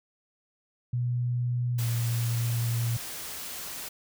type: tone with pitch glide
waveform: sine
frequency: 122.2 to 117.43 Hz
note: B2 to A#2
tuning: -18 to +13 cents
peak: -25 dBFS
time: 0.93-2.97 s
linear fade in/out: 5 ms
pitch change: -69 cents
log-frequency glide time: 1.74-1.83 s
type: noise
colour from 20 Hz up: white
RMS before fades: -38 dBFS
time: 1.78-3.89 s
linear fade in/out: 10 ms
effects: none